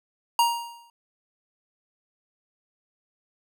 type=tone with exponential decay; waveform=square; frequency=940 Hz; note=A#5; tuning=14 cents sharp; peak=-16 dBFS; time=0.39-0.9 s; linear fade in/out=2 ms; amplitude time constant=110 ms; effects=none